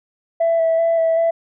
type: tone with vibrato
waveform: sine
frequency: 660 Hz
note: E5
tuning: 2 cents sharp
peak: -12 dBFS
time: 0.4-1.31 s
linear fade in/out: 10 ms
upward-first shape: square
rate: 2.6 Hz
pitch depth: 14 cents each way
effects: tanh soft clip ceiling -11 dBFS